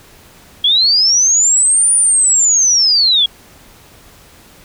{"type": "linear two-way sweep", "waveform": "sine", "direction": "up then down", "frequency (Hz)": [3265, 9540, 3265], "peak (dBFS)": -8, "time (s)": [0.64, 3.26], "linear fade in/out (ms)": 5, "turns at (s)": 1.94, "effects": ["pink hiss -43 dBFS RMS until 4.64 s"]}